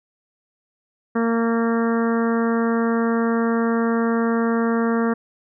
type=harmonic tone; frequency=230 Hz; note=A#3; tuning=23 cents flat; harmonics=1 / 2 / 3 / 4 / 5 / 6 / 7 / 8; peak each=-19 / -23 / -31 / -33 / -30 / -32 / -34 / -36 dBFS; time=1.15-5.14 s; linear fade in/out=10 ms; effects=none